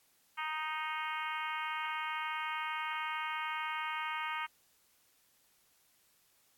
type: harmonic tone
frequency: 311.1 Hz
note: D#4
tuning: in tune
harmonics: 3 / 4 / 5 / 6 / 7 / 8 / 9 / 10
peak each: -40 / -40 / -44 / -46 / -42 / -47 / -48 / -50 dBFS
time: 0.37-4.47 s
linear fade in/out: 20 ms
effects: white hiss -70 dBFS RMS until 6.57 s + AAC 64 kbps